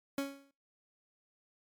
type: tone with exponential decay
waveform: 30% pulse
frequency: 277.2 Hz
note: C#4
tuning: in tune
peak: -27 dBFS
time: 0.18-0.51 s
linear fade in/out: 2 ms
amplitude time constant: 71 ms
effects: noise-tail reverb RT60 0.3 s tail -20 dB re dry + MP3 96 kbps